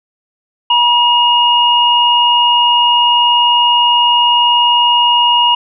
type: tone pair together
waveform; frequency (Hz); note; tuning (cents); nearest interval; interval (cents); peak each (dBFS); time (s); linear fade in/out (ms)
sine; 960.8 / 2860; B5 / F7; -48 / +41; octave + perfect fifth; 1889; -10; 0.7-5.55; 5
effects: none